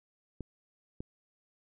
clicks, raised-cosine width 3 ms, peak -26 dBFS, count 2, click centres 0.407 / 1.005 s, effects none

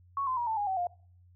sine tone with pitch steps, 1108.7 / 1028.5 / 954.1 / 885.1 / 821 / 761.7 / 706.6 Hz, C#6 / C6 / A#5 / A5 / G#5 / G5 / F5, 0 / -30 / +40 / +10 / -20 / -50 / +20 cents, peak -28 dBFS, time 0.17-0.87 s, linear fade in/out 2 ms, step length 100 ms, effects noise-tail reverb RT60 0.5 s tail -23 dB re dry + added 89 Hz sine -56 dBFS peak until 1.35 s

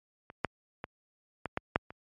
clicks, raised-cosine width 0.5 ms, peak -30 / -12 / -21 / -18 / -14 / -8 / -28 dBFS, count 7, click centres 0.301 / 0.447 / 0.841 / 1.457 / 1.574 / 1.759 / 1.905 s, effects high-pass 60 Hz 12 dB/octave + MP3 48 kbps

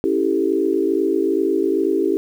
sine chord, A dominant seventh, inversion first, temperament equal, 277.2 / 329.6 / 392 / 440 Hz, C#4 / E4 / G4 / A4, 0 / 0 / 0 / 0 cents, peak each -24 / -20 / -19 / -25 dBFS, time 0.04-2.17 s, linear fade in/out 0 ms, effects 8-bit

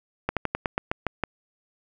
slowing click train, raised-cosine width 0.5 ms, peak -9 dBFS, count 9, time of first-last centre 0.29-1.237 s, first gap 77 ms, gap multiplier 1.12, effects none

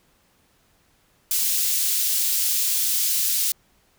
white high-pass noise, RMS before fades -22 dBFS, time 1.31-3.52 s, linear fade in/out 2 ms, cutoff 4000 Hz, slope 12 dB/octave, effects pink hiss -62 dBFS RMS until 3.98 s

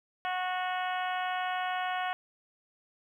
harmonic tone, 366.8 Hz, F#4, 15 cents flat, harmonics 2 / 3 / 4 / 5 / 6 / 7 / 8 / 9, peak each -32 / -38 / -38 / -40 / -44 / -45 / -44 / -50 dBFS, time 0.25-2.13 s, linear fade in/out 0 ms, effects 11-bit

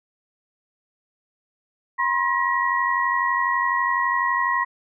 sine tone cluster, 971 / 1063 / 1906 Hz, B5 / C6 / A#6, -30 / +27 / +38 cents, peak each -26 / -22 / -23 dBFS, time 1.98-4.65 s, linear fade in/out 20 ms, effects none

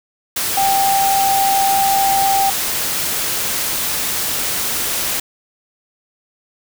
sine tone in noise, 784 Hz, G5, in tune, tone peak -13 dBFS, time 0.57-2.5 s, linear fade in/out 5 ms, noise white, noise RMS -20 dBFS, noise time 0.36-5.2 s, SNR +4 dB, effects none

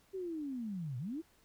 sine linear two-way sweep, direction down then up, 391.2 to 115.8 to 345.5 Hz, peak -37 dBFS, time 0.13-1.22 s, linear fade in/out 20 ms, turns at 0.98 s, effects pink hiss -68 dBFS RMS until 1.44 s

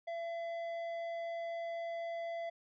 triangle tone with tanh clipping, 674 Hz, E5, 38 cents sharp, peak -39 dBFS, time 0.07-2.5 s, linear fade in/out 10 ms, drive 13 dB, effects none

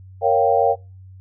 sine chord, G half-diminished seventh, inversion first, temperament equal, 466.2 / 554.4 / 698.5 / 784 Hz, Bb4 / Db5 / F5 / G5, 0 / 0 / 0 / 0 cents, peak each -19 dBFS, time 0.21-0.76 s, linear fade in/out 50 ms, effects noise-tail reverb RT60 0.3 s tail -24 dB re dry + added 94 Hz sine -39 dBFS peak until 1.2 s

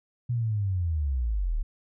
sine linear sweep, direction down, 123.47 to 33 Hz, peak -24 dBFS, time 0.29-1.63 s, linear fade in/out 10 ms, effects none

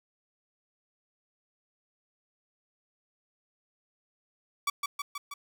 sawtooth tone with echo, 1144 Hz, D6, 46 cents flat, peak -22 dBFS, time 4.67-4.7 s, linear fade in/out 5 ms, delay 160 ms, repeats 4, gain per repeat -3 dB, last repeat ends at 5.34 s, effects none

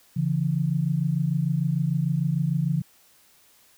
sine tone pair together, 141.02 / 167.7 Hz, C#3 / E3, +30 / +30 cents, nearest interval minor third, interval 300 cents, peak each -24 dBFS, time 0.16-2.82 s, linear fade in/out 10 ms, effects white hiss -58 dBFS RMS until 3.77 s

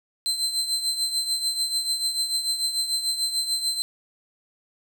35% pulse tone with tremolo, 4088 Hz, C8, 41 cents flat, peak -19 dBFS, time 0.26-3.82 s, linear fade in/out 0 ms, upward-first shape triangle, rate 6.8 Hz, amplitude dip 70%, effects 9-bit

